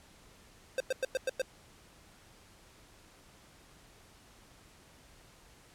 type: tone bursts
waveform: square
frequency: 523.3 Hz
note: C5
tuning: in tune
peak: -29 dBFS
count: 6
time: 0.78-1.418 s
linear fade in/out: 2 ms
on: 23 ms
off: 100 ms
effects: pink hiss -59 dBFS RMS until 5.74 s + low-pass 11000 Hz 12 dB/octave